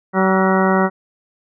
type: harmonic tone with a mistuned harmonic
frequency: 190 Hz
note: F#3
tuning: 46 cents sharp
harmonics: 1 / 2 / 3 / 4 / 5 / 6 / 7 / 8 / 10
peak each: -16 / -19 / -21 / -22 / -23 / -24 / -24 / -25 / -26 dBFS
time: 0.13-0.9 s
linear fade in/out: 50 ms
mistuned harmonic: 8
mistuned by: -61 cents
effects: none

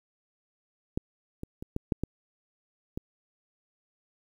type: clicks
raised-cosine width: 3 ms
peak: -15 / -23 / -25 / -17 / -12 / -16 / -20 dBFS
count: 7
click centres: 0.975 / 1.434 / 1.625 / 1.764 / 1.922 / 2.036 / 2.975 s
effects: 9-bit

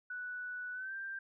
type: tone with pitch glide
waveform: sine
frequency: 1481 to 1578.2 Hz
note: F#6 to G6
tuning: +1 to +11 cents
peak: -39 dBFS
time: 0.1-1.19 s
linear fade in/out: 5 ms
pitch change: +110 cents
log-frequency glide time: 0.73-0.94 s
effects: none

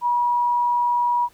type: tone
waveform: sine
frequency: 965 Hz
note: B5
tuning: 40 cents flat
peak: -17 dBFS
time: 0.01-1.29 s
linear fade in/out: 50 ms
effects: pink hiss -56 dBFS RMS until 1.33 s

